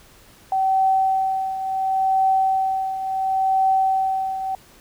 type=tone with tremolo; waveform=sine; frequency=766 Hz; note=G5; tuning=40 cents flat; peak=-14 dBFS; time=0.52-4.55 s; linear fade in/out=2 ms; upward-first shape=triangle; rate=0.71 Hz; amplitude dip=70%; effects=pink hiss -50 dBFS RMS until 4.8 s